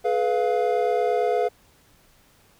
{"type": "chord", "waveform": "triangle", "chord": "F diminished", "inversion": "first", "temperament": "equal with one note detuned", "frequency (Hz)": [425.3, 493.9, 698.5], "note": ["Ab4", "Cb5", "F5"], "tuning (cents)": [41, 0, 0], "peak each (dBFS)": -22, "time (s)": [0.04, 1.49], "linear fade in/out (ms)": 20, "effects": ["pink hiss -58 dBFS RMS until 2.59 s"]}